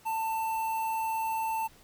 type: tone with notch filter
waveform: square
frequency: 891 Hz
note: A5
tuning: 22 cents sharp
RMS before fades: -31 dBFS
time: 0.05-1.68 s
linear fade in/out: 20 ms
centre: 5000 Hz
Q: 0.55
effects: pink hiss -58 dBFS RMS until 1.83 s